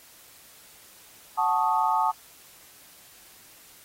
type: chord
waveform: sine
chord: D# half-diminished seventh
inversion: first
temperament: equal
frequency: 740 / 880 / 1108.7 / 1244.5 Hz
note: F#5 / A5 / C#6 / D#6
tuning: 0 / 0 / 0 / 0 cents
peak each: -28 / -23 / -29 / -28 dBFS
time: 1.37-2.12 s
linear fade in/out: 20 ms
effects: white hiss -52 dBFS RMS until 3.84 s + AAC 48 kbps